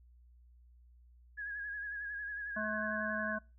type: tone with vibrato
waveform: sine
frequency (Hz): 1661.2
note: G#6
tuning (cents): 0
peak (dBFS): -38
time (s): 1.37-3.37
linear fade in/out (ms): 20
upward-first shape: sine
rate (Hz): 11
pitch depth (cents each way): 46
type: harmonic tone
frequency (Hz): 214.9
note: A3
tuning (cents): -41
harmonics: 1 / 3 / 5 / 7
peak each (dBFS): -40 / -40 / -43 / -39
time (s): 2.56-3.39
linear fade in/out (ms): 10
effects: noise-tail reverb RT60 0.3 s tail -25 dB re dry + added 60 Hz sine -58 dBFS peak until 3.58 s